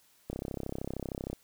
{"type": "click train", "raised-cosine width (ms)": 2, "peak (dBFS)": -22, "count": 35, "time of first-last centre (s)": [0.3, 1.33], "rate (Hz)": 33, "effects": ["white hiss -65 dBFS RMS until 1.43 s"]}